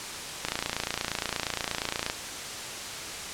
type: click train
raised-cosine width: 0.2 ms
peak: -10 dBFS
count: 48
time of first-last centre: 0.45-2.099 s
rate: 28.5 Hz
effects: white hiss -36 dBFS RMS until 3.33 s + low-pass 8000 Hz 12 dB/octave